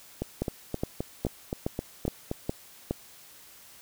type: two click trains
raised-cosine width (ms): 2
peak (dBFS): -14 / -16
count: 7 / 9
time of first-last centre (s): 0.42-2.91 / 0.22-2.314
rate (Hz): 2.41 / 3.82
effects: white hiss -52 dBFS RMS until 3.81 s